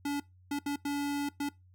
square tone bursts at uneven times, 286.1 Hz, D4, 45 cents flat, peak -31 dBFS, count 5, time 0.05-0.2 / 0.51-0.59 / 0.66-0.76 / 0.85-1.29 / 1.4-1.49 s, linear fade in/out 5 ms, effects noise-tail reverb RT60 0.2 s tail -21 dB re dry + added 91 Hz sine -57 dBFS peak until 1.74 s

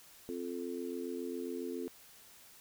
harmonic tone, 87.31 Hz, F2, in tune, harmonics 3 / 4 / 5, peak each -41 / -41 / -42 dBFS, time 0.29-1.88 s, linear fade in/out 0 ms, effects white hiss -58 dBFS RMS until 2.6 s

